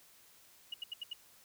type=tone bursts; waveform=sine; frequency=2885 Hz; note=F#7; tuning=44 cents flat; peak=-37 dBFS; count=5; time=0.72-1.133 s; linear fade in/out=5 ms; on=21 ms; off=77 ms; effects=white hiss -62 dBFS RMS until 1.44 s